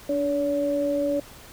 sine tone pair together, 290.3 / 569 Hz, D4 / C#5, -20 / +45 cents, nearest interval octave, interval 1165 cents, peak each -26 / -23 dBFS, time 0.09-1.2 s, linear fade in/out 5 ms, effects pink hiss -46 dBFS RMS until 1.52 s

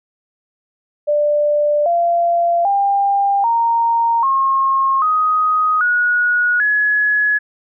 sine tone with pitch steps, 591 / 686.8 / 798.1 / 927.4 / 1077.7 / 1252.3 / 1455.2 / 1691 Hz, D5 / F5 / G5 / A#5 / C#6 / D#6 / F#6 / G#6, +11 / -29 / +31 / -9 / -49 / +11 / -29 / +31 cents, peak -12 dBFS, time 1.07-7.39 s, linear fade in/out 20 ms, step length 790 ms, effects none

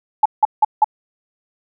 sine tone bursts, 857 Hz, A5, 46 cents flat, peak -7 dBFS, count 4, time 0.23-0.844 s, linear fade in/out 5 ms, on 26 ms, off 170 ms, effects none

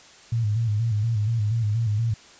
sine tone with vibrato, 110 Hz, A2, in tune, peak -20 dBFS, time 0.32-2.14 s, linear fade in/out 5 ms, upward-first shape square, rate 4.2 Hz, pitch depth 85 cents each way, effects white hiss -49 dBFS RMS until 2.39 s + resampled to 16000 Hz

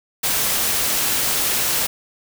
white noise, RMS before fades -20 dBFS, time 0.23-1.87 s, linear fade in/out 10 ms, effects none

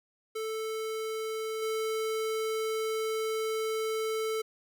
square tone with level steps, 440 Hz, A4, in tune, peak -33 / -30 dBFS, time 0.35-4.42 s, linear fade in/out 10 ms, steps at 1.62 s, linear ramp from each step 5 ms, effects none

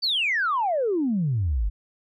sine exponential sweep, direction down, 4699 to 44.92 Hz, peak -20 dBFS, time 0.02-1.7 s, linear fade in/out 20 ms, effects tanh soft clip ceiling -16 dBFS

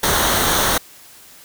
pink noise with comb filter, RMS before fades -17 dBFS, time 0.03-0.78 s, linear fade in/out 5 ms, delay 0.4 ms, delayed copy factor -0.55, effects white hiss -44 dBFS RMS until 1.44 s

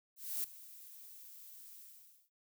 violet noise with ADSR envelope, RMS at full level -36 dBFS, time 0.16-2.3 s, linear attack 280 ms, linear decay 3 ms, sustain -18 dB, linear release 530 ms, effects none

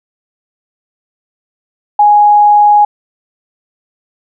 sine tone, 830.6 Hz, G#5, in tune, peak -3 dBFS, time 1.99-2.85 s, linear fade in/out 5 ms, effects none

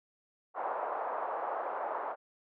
pink band-pass noise, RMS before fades -36 dBFS, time 0.54-2.16 s, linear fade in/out 50 ms, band 590 to 1100 Hz, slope 24 dB/octave, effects none

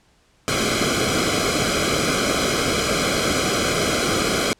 pink noise with comb filter, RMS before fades -20 dBFS, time 0.48-4.53 s, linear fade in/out 0 ms, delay 1.1 ms, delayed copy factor -0.95, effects pink hiss -59 dBFS RMS until 4.59 s + low-pass 8000 Hz 12 dB/octave

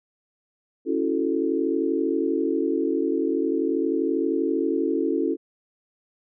sine chord, F# minor seventh, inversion second, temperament equal, 277.2 / 329.6 / 370 / 440 Hz, C#4 / E4 / F#4 / A4, 0 / 0 / 0 / 0 cents, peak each -26 / -25 / -28 / -27 dBFS, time 0.85-5.37 s, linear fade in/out 50 ms, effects none

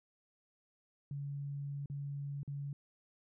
sine tone with dropouts, 141.6 Hz, C#3, 37 cents sharp, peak -38 dBFS, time 1.11-2.73 s, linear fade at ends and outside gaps 2 ms, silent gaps 1.859-1.899 / 2.432-2.477 s, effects none

